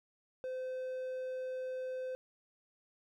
triangle tone, 514 Hz, C5, 31 cents flat, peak -35 dBFS, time 0.44-2.15 s, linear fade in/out 0 ms, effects none

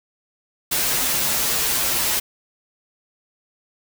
white noise with comb filter, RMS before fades -21 dBFS, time 0.71-2.2 s, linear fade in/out 10 ms, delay 9.9 ms, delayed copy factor -0.75, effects none

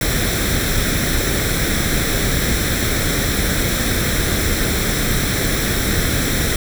pink noise with comb filter, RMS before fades -18 dBFS, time 0.01-6.56 s, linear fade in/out 2 ms, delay 0.53 ms, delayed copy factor +0.65, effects none

